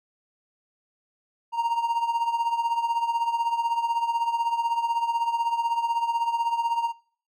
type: tone with tremolo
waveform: triangle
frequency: 931 Hz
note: A#5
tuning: 2 cents flat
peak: -17 dBFS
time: 1.52-6.93 s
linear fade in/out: 50 ms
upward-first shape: triangle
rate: 16 Hz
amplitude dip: 80%
effects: noise-tail reverb RT60 0.5 s tail -22 dB re dry